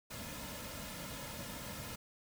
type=noise with comb filter; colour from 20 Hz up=pink; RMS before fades=-45 dBFS; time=0.1-1.96 s; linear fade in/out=10 ms; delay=2.6 ms; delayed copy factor=-0.65; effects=none